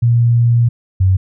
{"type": "tone pair in turn", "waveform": "sine", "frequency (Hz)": [118.4, 94.01], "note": ["A#2", "F#2"], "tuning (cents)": [27, 28], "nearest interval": "major third", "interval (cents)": 399, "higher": "first", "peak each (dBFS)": [-8, -8], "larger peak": "neither", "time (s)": [[0.02, 0.69], [1, 1.17]], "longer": "first", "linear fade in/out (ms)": 10, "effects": []}